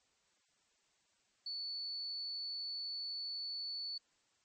sine tone, 4456 Hz, C#8, 8 cents sharp, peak -39 dBFS, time 1.46-3.98 s, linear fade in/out 5 ms, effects white hiss -75 dBFS RMS until 4.44 s + MP3 32 kbps

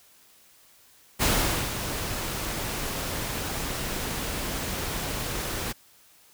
pink noise with ADSR envelope, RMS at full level -22 dBFS, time 1.19-5.73 s, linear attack 33 ms, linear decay 480 ms, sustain -9 dB, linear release 17 ms, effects white hiss -57 dBFS RMS until 6.33 s

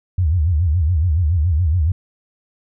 sine tone with vibrato, 82.41 Hz, E2, in tune, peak -13 dBFS, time 0.18-1.92 s, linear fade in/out 5 ms, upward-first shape sine, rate 7.1 Hz, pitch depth 210 cents each way, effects none

